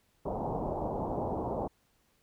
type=low-pass noise; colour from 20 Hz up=white; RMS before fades=-34 dBFS; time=0.25-1.68 s; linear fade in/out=10 ms; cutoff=900 Hz; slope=48 dB/octave; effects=pink hiss -71 dBFS RMS until 2.22 s